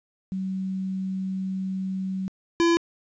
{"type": "tone pair in turn", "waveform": ["sine", "square"], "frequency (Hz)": [189.6, 337.8], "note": ["F#3", "E4"], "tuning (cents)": [43, 42], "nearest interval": "minor seventh", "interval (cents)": 999, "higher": "second", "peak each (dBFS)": [-26, -18], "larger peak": "second", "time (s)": [[0.32, 2.28], [2.6, 2.77]], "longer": "first", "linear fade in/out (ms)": 0, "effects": ["resampled to 16000 Hz", "10-bit"]}